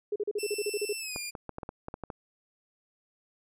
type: tone bursts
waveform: sine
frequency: 415.3 Hz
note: G#4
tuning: in tune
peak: -27 dBFS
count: 11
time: 0.12-0.929 s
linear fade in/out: 5 ms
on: 39 ms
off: 38 ms
type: tone with pitch glide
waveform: 15% pulse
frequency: 2672 to 2408 Hz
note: E7 to D7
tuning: +23 to +43 cents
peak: -28 dBFS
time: 0.38-1.31 s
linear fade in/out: 20 ms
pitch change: -180 cents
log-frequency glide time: 0.98-1.19 s
type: clicks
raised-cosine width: 1 ms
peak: -23 dBFS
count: 10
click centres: 1.161 / 1.352 / 1.493 / 1.584 / 1.632 / 1.691 / 1.884 / 1.941 / 2.037 / 2.102 s
effects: none